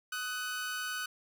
sawtooth tone pair together, 1256 / 1493.6 Hz, D#6 / F#6, +16 / +16 cents, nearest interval minor third, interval 300 cents, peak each -38 / -32 dBFS, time 0.12-1.06 s, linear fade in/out 5 ms, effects none

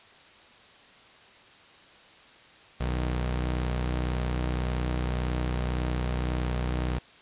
sawtooth tone pair together, 61.8 / 155.56 Hz, B1 / D#3, +2 / 0 cents, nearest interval octave + major third, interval 1598 cents, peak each -23 / -32 dBFS, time 2.8-6.99 s, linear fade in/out 10 ms, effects white hiss -53 dBFS RMS until 7.21 s + resampled to 8000 Hz

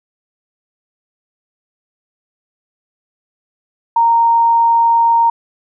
sine tone, 927 Hz, A#5, 10 cents flat, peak -8 dBFS, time 3.96-5.3 s, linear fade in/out 5 ms, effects none

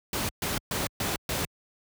pink noise bursts, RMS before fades -29 dBFS, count 5, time 0.13-1.45 s, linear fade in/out 2 ms, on 160 ms, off 130 ms, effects high-pass 60 Hz 12 dB/octave

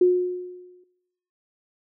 sine tone with exponential decay, 360.7 Hz, F#4, 44 cents flat, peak -12 dBFS, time 0.01-0.84 s, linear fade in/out 5 ms, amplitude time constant 180 ms, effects noise-tail reverb RT60 0.9 s tail -22 dB re dry

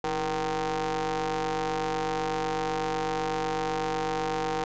sawtooth ring-modulated tone, 150 Hz, D3, 37 cents sharp, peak -20 dBFS, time 0.04-4.64 s, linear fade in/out 0 ms, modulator 624 Hz, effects resampled to 16000 Hz

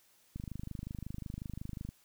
click train, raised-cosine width 5 ms, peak -28 dBFS, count 40, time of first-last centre 0.36-1.889 s, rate 25.5 Hz, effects white hiss -67 dBFS RMS until 2.04 s

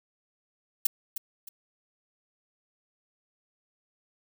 violet noise with echo, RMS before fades -22 dBFS, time 0.85-0.87 s, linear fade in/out 5 ms, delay 310 ms, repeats 2, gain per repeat -10 dB, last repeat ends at 1.49 s, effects none

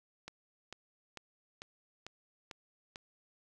click train, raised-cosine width 0.2 ms, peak -27 dBFS, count 7, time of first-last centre 0.28-2.959 s, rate 2.24 Hz, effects none

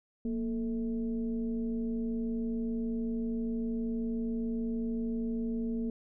sine tone with frequency modulation, 233.3 Hz, A#3, 2 cents sharp, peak -30 dBFS, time 0.25-5.9 s, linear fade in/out 2 ms, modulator 207 Hz, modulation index 0.62, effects none

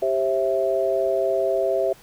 sine chord, C major, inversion second, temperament equal with one note detuned, 392 / 535.2 / 659.3 Hz, G4 / C5 / E5, 0 / +39 / 0 cents, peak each -24 / -24 / -22 dBFS, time 0.02-1.93 s, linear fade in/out 5 ms, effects pink hiss -50 dBFS RMS until 2.02 s

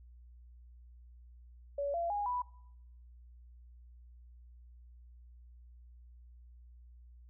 sine tone with pitch steps, 567 / 682.1 / 820.6 / 987.2 Hz, C#5 / F5 / G#5 / B5, +39 / -41 / -21 / -1 cents, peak -32 dBFS, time 1.78-2.42 s, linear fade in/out 5 ms, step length 160 ms, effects noise-tail reverb RT60 0.8 s tail -22 dB re dry + added 60 Hz sine -53 dBFS peak until 7.29 s

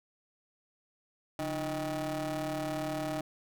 30% pulse ring-modulated tone, 160.9 Hz, E3, 42 cents flat, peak -27 dBFS, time 1.39-3.21 s, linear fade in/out 2 ms, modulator 464 Hz, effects none

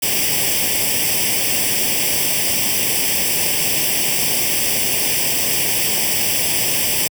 white noise with comb filter, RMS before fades -18 dBFS, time 0.02-7.08 s, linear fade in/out 10 ms, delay 0.37 ms, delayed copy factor +0.9, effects high-pass 80 Hz 12 dB/octave

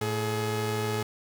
sawtooth tone pair together, 110.8 / 423.4 Hz, A2 / G#4, +13 / +33 cents, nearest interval octave + major seventh, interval 2320 cents, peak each -26 dBFS, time 0.01-1.03 s, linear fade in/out 5 ms, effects none

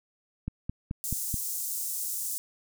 click train, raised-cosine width 5 ms, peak -19 dBFS, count 5, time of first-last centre 0.48-1.342 s, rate 4.64 Hz
pink high-pass noise, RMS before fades -33 dBFS, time 1.04-2.38 s, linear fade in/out 0 ms, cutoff 7100 Hz, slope 24 dB/octave
effects none

